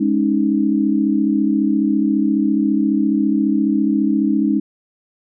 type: chord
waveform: sine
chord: Ab suspended fourth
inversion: none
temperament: just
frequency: 207.7 / 276.9 / 311.5 Hz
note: Ab3 / Db4 / Eb4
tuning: 0 / -2 / +2 cents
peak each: -18 dBFS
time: 0-4.6 s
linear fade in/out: 10 ms
effects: none